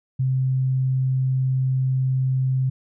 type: tone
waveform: sine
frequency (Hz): 130.81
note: C3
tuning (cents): 0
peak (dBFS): -18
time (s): 0.19-2.7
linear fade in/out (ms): 10
effects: none